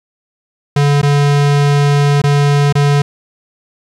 square tone with dropouts, 143.6 Hz, D3, 39 cents flat, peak -9 dBFS, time 0.76-3.02 s, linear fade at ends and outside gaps 5 ms, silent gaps 1.016-1.029 / 2.218-2.238 / 2.726-2.752 s, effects low-pass 7000 Hz 12 dB/octave + 8-bit

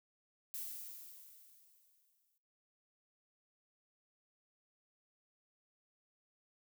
violet noise with exponential decay, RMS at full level -42 dBFS, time 0.54-2.38 s, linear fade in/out 0 ms, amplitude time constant 400 ms, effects noise-tail reverb RT60 0.9 s tail -23 dB re dry

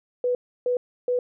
sine tone bursts, 493.9 Hz, B4, in tune, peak -20 dBFS, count 3, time 0.24-1.19 s, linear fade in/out 2 ms, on 110 ms, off 310 ms, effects none

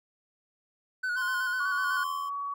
triangle tone with vibrato, 1480 Hz, F#6, in tune, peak -26 dBFS, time 1.03-2.04 s, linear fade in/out 10 ms, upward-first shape square, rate 8 Hz, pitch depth 37 cents each way
square tone with tremolo, 1046.5 Hz, C6, in tune, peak -34 dBFS, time 1.16-2.3 s, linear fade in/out 20 ms, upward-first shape sine, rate 1.5 Hz, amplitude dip 65%
sine tone, 1129 Hz, C#6, 31 cents sharp, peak -31 dBFS, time 1.6-2.54 s, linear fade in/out 5 ms
effects none

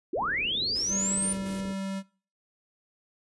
sine linear sweep, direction up, 281.8 to 9300 Hz, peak -26 dBFS, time 0.13-1.33 s, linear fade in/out 5 ms
white low-pass noise, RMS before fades -43 dBFS, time 0.15-1.74 s, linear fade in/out 20 ms, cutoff 500 Hz, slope 48 dB/octave
white noise bursts, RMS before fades -46 dBFS, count 4, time 0.75-1.612 s, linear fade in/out 10 ms, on 160 ms, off 74 ms
square tone with pitch glide, 195.3 to 193.73 Hz, G3 to G3, -6 to -20 cents, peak -32 dBFS, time 0.88-2.03 s, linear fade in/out 50 ms, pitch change -14 cents, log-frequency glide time 1.17-1.34 s
effects noise-tail reverb RT60 0.4 s tail -21 dB re dry + resampled to 24000 Hz

